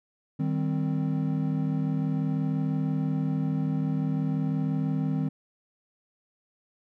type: chord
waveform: triangle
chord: C minor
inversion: first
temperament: equal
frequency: 155.56 / 196 / 261.6 Hz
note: Eb3 / G3 / C4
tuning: 0 / 0 / 0 cents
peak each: -25 / -30 / -28 dBFS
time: 0.39-5.29 s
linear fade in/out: 10 ms
effects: none